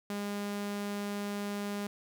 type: tone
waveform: sawtooth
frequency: 203.7 Hz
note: G#3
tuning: 33 cents flat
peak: -30 dBFS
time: 0.1-1.87 s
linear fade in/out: 2 ms
effects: none